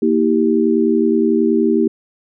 sine chord, E diminished, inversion second, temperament equal with one note detuned, 233.1 / 321.2 / 392 Hz, Bb3 / E4 / G4, 0 / -45 / 0 cents, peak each -16 dBFS, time 0.02-1.88 s, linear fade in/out 5 ms, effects none

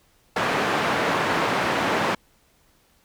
white band-pass noise, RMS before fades -23 dBFS, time 0.36-2.15 s, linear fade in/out 5 ms, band 140 to 1500 Hz, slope 12 dB/octave, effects pink hiss -61 dBFS RMS until 3.04 s

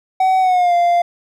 triangle tone with pitch glide, 754 to 695.4 Hz, F#5 to F5, +32 to -8 cents, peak -9 dBFS, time 0.2-1.02 s, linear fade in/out 5 ms, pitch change -140 cents, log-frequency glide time 0.4-0.74 s, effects none

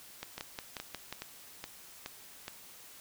two click trains, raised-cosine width 0.2 ms, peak -22 / -21 dBFS, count 6 / 6, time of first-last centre 0.38-2.481 / 0.23-1.126 s, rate 2.38 / 5.58 Hz, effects white hiss -53 dBFS RMS until 3 s

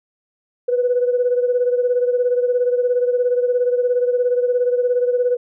sine beating tone pair, 490 / 507 Hz, B4 / B4, -14 / +45 cents, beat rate 17 Hz, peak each -15 / -21 dBFS, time 0.68-5.37 s, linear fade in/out 10 ms, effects tanh soft clip ceiling -8 dBFS

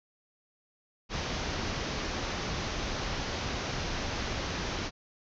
pink low-pass noise, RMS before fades -34 dBFS, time 1.09-4.91 s, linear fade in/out 50 ms, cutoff 6400 Hz, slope 96 dB/octave, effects none

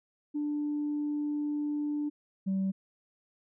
sine tone pair in turn, 295.2 / 192.2 Hz, D4 / G3, +9 / -34 cents, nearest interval perfect fifth, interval 743 cents, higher first, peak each -28 / -25 dBFS, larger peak second, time 0.34-2.1 / 2.46-2.72 s, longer first, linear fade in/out 20 ms, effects tanh soft clip ceiling -25 dBFS

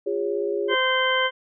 sine chord, Db major, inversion first, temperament equal with one note detuned, 349.2 / 407.2 / 554.4 Hz, F4 / Ab4 / Db5, 0 / -34 / 0 cents, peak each -29 / -24 / -30 dBFS, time 0.06-0.75 s, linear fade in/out 10 ms
harmonic tone, 518 Hz, C5, 17 cents flat, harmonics 1 / 2 / 3 / 4 / 6, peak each -25 / -25 / -25 / -26 / -26 dBFS, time 0.68-1.31 s, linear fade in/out 50 ms
effects none

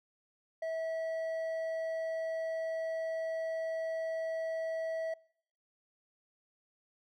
sine tone with hard clipping, 649 Hz, E5, 27 cents flat, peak -35 dBFS, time 0.62-5.14 s, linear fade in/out 5 ms, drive 5 dB, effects noise-tail reverb RT60 0.7 s tail -26 dB re dry

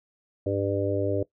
harmonic tone, 99.4 Hz, G2, 25 cents sharp, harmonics 1 / 3 / 4 / 5 / 6, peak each -30 / -30 / -30 / -30 / -30 dBFS, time 0.46-1.23 s, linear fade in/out 5 ms, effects noise-tail reverb RT60 0.1 s tail -19 dB re dry

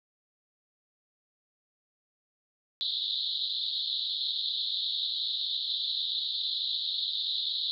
pink band-pass noise, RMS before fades -32 dBFS, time 2.81-7.71 s, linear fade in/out 0 ms, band 3500 to 4200 Hz, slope 96 dB/octave, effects none

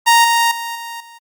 sawtooth tone with level steps, 931 Hz, A#5, 2 cents flat, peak -4 / -8 / -19 / -23 / -34 dBFS, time 0.06-1.19 s, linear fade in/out 20 ms, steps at 0.24 / 0.51 / 0.75 / 1 s, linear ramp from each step 5 ms, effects Opus 48 kbps

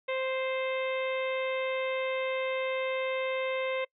harmonic tone, 523.3 Hz, C5, in tune, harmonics 1 / 2 / 3 / 4 / 5 / 6 / 7, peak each -30 / -39 / -45 / -37 / -41 / -47 / -47 dBFS, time 0.08-3.85 s, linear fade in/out 10 ms, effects noise-tail reverb RT60 0.1 s tail -24 dB re dry

